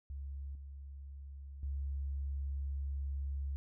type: tone with level steps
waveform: sine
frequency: 69.3 Hz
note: C#2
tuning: in tune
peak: -40 / -45 / -35 dBFS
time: 0.1-3.56 s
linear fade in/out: 0 ms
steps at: 0.55 / 1.63 s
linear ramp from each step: 2 ms
effects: none